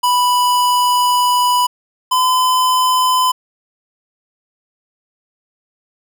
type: tone pair in turn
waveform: square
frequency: 987.8 / 1015.6 Hz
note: B5 / B5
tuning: 0 / +48 cents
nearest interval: unison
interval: 48 cents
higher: second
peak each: -12 dBFS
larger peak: neither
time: 0.03-1.67 / 2.11-3.32 s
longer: first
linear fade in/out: 10 ms
effects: 8-bit